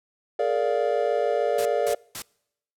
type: chord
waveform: triangle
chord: Bb dominant seventh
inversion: third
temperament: just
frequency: 419.5 / 466.2 / 582.7 / 699.2 Hz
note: Ab4 / Bb4 / D5 / F5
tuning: +17 / 0 / -14 / +2 cents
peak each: -26 / -24 / -23 / -26 dBFS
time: 0.39-1.95 s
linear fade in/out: 5 ms
type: noise bursts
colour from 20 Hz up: white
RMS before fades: -33 dBFS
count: 3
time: 1.58-2.222 s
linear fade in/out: 5 ms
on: 74 ms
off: 210 ms
effects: noise-tail reverb RT60 0.8 s tail -26 dB re dry + low-pass 12000 Hz 12 dB/octave